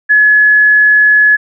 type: tone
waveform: sine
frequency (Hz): 1700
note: G#6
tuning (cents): +40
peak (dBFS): -4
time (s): 0.09-1.37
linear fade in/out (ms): 20
effects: none